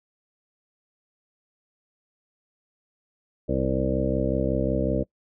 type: harmonic tone with a mistuned harmonic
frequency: 65.41 Hz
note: C2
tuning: in tune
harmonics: 1 / 2 / 3 / 4 / 5 / 7 / 8 / 9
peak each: -30 / -30 / -30 / -30 / -30 / -30 / -30 / -30 dBFS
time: 3.48-5.04 s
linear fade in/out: 20 ms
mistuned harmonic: 1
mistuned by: -29 cents
effects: noise-tail reverb RT60 0.1 s tail -23 dB re dry